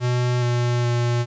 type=tone with pitch steps; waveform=square; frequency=123.2 / 121.1 / 120 Hz; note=B2 / B2 / B2; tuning=-4 / -34 / -49 cents; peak=-19 dBFS; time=0-1.26 s; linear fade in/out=50 ms; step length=420 ms; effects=resampled to 16000 Hz + 10-bit